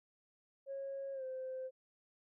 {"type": "tone with pitch glide", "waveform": "sine", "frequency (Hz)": [547, 519.3], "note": ["C#5", "C5"], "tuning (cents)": [-23, -13], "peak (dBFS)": -39, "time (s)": [0.66, 1.71], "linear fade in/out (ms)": 50, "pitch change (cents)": -90, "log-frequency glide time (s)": [1.13, 1.24], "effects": ["tanh soft clip ceiling -36 dBFS"]}